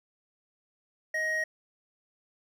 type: tone pair together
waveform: triangle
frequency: 628 / 1881.9 Hz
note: D#5 / A#6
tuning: +16 / +16 cents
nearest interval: octave + perfect fifth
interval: 1900 cents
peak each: -34 / -26 dBFS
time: 1.14-1.44 s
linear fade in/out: 5 ms
effects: none